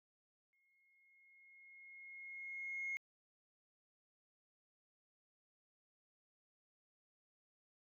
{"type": "tone with exponential growth", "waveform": "sine", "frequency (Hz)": 2155, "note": "C#7", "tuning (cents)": -49, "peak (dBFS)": -37, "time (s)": [0.53, 2.97], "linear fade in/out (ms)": 0, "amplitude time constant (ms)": 530, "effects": ["tanh soft clip ceiling -35 dBFS"]}